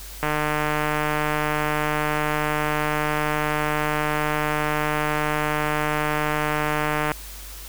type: click train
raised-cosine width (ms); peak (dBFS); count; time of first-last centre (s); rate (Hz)
0.5; -8; 1041; 0.23-7.117; 151
effects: added 50 Hz sine -38 dBFS peak until 7.68 s + white hiss -40 dBFS RMS until 7.68 s